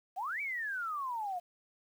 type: exponential two-way sweep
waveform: sine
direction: up then down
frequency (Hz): 690 to 2332 to 690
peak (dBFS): -34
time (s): 0.16-1.4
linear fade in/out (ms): 20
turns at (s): 0.41
effects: 10-bit